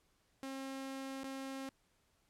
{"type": "tone with dropouts", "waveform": "sawtooth", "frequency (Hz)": 268.6, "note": "C4", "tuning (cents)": 46, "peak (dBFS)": -38, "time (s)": [0.43, 1.69], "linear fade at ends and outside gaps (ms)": 0, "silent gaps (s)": [1.234, 1.242], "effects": ["pink hiss -75 dBFS RMS until 2.29 s", "low-pass 12000 Hz 12 dB/octave"]}